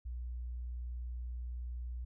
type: tone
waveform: sine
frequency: 60.6 Hz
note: B1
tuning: 32 cents flat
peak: -38 dBFS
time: 0.05-2.05 s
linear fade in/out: 10 ms
effects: none